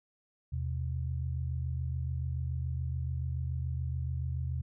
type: tone pair together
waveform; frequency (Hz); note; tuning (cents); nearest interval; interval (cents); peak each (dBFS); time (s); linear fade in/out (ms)
sine; 79.89 / 126.9; D#2 / B2; +46 / +47; minor sixth; 801; -33 / -35; 0.52-4.62; 10
effects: none